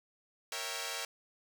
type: chord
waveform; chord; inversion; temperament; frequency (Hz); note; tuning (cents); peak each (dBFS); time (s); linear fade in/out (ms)
5% pulse; A# diminished seventh; none; equal; 466.2 / 554.4 / 659.3 / 784; A#4 / C#5 / E5 / G5; 0 / 0 / 0 / 0; -31; 0.52-1.05; 2
effects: none